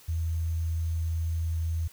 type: tone with sample-and-hold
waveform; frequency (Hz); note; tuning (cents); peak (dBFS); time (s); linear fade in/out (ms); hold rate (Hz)
sine; 82; E2; -9; -26; 0.08-1.88; 10; 6300
effects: white hiss -54 dBFS RMS until 1.92 s